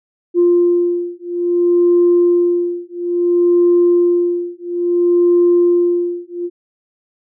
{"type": "beating tone pair", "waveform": "sine", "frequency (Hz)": [349.2, 349.79], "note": ["F4", "F4"], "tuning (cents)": [0, 3], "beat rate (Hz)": 0.59, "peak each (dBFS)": -13, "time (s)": [0.34, 6.5], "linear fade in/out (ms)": 50, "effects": ["tanh soft clip ceiling -4 dBFS"]}